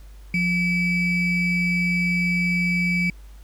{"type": "ring-modulated tone", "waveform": "triangle", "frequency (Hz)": 1237, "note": "D#6", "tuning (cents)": -10, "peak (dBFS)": -14, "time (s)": [0.34, 3.1], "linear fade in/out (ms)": 2, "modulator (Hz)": 1060, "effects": ["added 50 Hz sine -40 dBFS peak until 3.43 s", "pink hiss -56 dBFS RMS until 3.43 s"]}